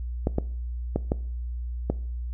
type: clicks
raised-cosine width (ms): 2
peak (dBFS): -10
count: 5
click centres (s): 0.271 / 0.384 / 0.96 / 1.119 / 1.9
effects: noise-tail reverb RT60 0.5 s tail -20 dB re dry + added 60 Hz sine -29 dBFS peak until 2.33 s